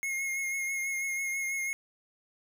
square tone with vibrato, 2155 Hz, C#7, 49 cents flat, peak -31 dBFS, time 0.03-1.73 s, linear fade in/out 0 ms, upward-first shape triangle, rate 6.1 Hz, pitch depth 30 cents each way, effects none

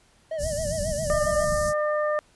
triangle tone with vibrato, 612 Hz, D#5, 29 cents flat, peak -25 dBFS, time 0.31-1.45 s, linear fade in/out 5 ms, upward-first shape sine, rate 7.4 Hz, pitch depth 100 cents each way
pink band-stop noise, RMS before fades -30 dBFS, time 0.38-1.74 s, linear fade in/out 50 ms, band 220 to 5000 Hz, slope 48 dB/octave
harmonic tone, 602 Hz, D5, 43 cents sharp, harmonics 1 / 2 / 3, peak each -23 / -29 / -33 dBFS, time 1.1-2.19 s, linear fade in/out 0 ms
effects pink hiss -60 dBFS RMS until 2.35 s + resampled to 24000 Hz

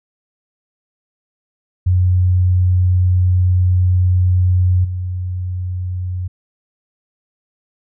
sine tone with level steps, 90.9 Hz, F#2, 30 cents flat, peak -10 / -19 dBFS, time 1.86-6.28 s, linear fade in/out 10 ms, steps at 4.84 s, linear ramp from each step 10 ms, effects none

